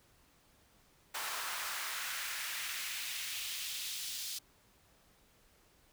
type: noise with high-pass filter sweep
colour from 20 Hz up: pink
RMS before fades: -40 dBFS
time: 1.14-4.39 s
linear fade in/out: 10 ms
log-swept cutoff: 1000 to 4300 Hz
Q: 1.4
effects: pink hiss -67 dBFS RMS until 5.92 s